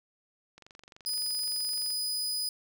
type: click train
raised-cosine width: 0.2 ms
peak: -33 dBFS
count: 32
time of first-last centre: 0.58-1.905 s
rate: 23.4 Hz
type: tone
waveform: sawtooth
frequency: 4978 Hz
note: D#8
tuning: in tune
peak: -27 dBFS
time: 1.06-2.49 s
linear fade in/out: 2 ms
effects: none